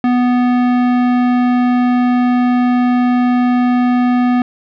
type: tone with tanh clipping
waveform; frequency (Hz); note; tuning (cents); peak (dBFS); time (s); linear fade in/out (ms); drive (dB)
sine; 246.9; B3; 0; -12; 0.04-4.42; 2; 17
effects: none